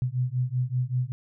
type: beating tone pair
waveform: sine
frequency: 123.47 / 128.67 Hz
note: B2 / C3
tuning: 0 / -29 cents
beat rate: 5.2 Hz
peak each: -27 dBFS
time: 0.02-1.12 s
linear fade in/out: 0 ms
effects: none